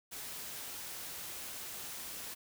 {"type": "noise", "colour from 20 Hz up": "white", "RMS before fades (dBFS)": -44, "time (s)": [0.11, 2.35], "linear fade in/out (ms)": 20, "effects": []}